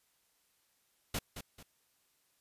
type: noise with echo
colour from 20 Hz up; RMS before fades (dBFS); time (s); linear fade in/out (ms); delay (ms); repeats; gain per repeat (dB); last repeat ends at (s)
pink; -35; 1.14-1.19; 5; 220; 2; -9; 1.63
effects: white hiss -74 dBFS RMS until 2.4 s + resampled to 32000 Hz